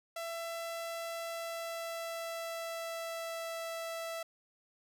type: tone with pitch glide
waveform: sawtooth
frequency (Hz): 668 to 661.1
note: E5 to E5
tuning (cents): +23 to +5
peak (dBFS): -34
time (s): 0.16-4.23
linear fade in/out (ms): 5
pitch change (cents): -18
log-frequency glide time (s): 1.23-3.61
effects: none